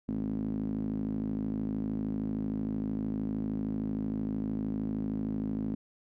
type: tone with band-pass filter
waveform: sawtooth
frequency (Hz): 53.1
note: G#1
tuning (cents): +39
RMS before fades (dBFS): -33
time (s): 0.08-5.75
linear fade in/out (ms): 5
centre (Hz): 240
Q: 6
effects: none